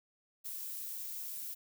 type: noise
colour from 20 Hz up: violet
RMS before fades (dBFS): -42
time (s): 0.44-1.55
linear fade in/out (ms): 20
effects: none